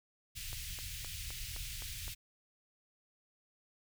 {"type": "band-stop noise", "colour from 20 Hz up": "pink", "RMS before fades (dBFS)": -43, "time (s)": [0.35, 2.15], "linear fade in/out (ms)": 20, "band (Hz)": [110, 2300], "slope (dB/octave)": 24}
{"type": "click train", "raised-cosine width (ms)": 0.5, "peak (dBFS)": -34, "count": 7, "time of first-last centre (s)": [0.53, 2.08], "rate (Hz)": 3.87}
{"effects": []}